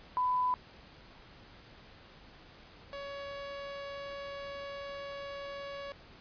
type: tone pair in turn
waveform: sine / sawtooth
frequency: 1000 / 561.2 Hz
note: B5 / C#5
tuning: +21 / +21 cents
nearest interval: minor seventh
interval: 1000 cents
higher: first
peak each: -27 / -36 dBFS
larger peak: first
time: 0.17-0.54 / 2.93-5.92 s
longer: second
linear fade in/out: 0 ms
effects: pink hiss -55 dBFS RMS until 6.2 s + resampled to 11025 Hz